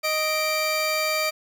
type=tone pair together; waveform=25% pulse; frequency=622.2 / 2349 Hz; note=D#5 / D7; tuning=0 / 0 cents; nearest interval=octave + major seventh; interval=2300 cents; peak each=-21 / -21 dBFS; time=0.03-1.31 s; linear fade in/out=20 ms; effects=none